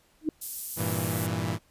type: tone with exponential growth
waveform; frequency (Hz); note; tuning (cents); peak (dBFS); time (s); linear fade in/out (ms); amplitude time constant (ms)
sine; 311.1; D#4; 0; -19; 0.21-0.29; 2; 16
type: high-pass noise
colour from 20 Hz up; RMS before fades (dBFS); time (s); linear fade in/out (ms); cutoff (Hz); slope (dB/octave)
white; -34; 0.41-1.27; 10; 9000; 12
type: chord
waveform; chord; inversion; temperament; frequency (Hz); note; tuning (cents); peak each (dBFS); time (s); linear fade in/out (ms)
sawtooth; E diminished; first; equal with one note detuned; 99.02 / 116.54 / 164.81; G2 / Bb2 / E3; +18 / 0 / 0; -28; 0.76-1.59; 50
effects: pink hiss -64 dBFS RMS until 1.7 s + resampled to 32000 Hz